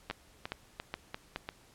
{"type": "two click trains", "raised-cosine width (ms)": 0.3, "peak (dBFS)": [-21, -19], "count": [5, 4], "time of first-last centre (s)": [[0.11, 1.489], [0.1, 1.361]], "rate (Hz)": [2.9, 2.38], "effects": ["pink hiss -61 dBFS RMS until 1.74 s", "low-pass 12000 Hz 12 dB/octave"]}